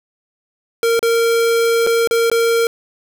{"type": "tone with dropouts", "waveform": "square", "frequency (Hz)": 462, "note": "A#4", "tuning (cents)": -16, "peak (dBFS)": -13, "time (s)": [0.83, 2.67], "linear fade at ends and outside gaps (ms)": 1, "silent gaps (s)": [[0.993, 1.028], [1.866, 1.871], [2.074, 2.11], [2.3, 2.315]], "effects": []}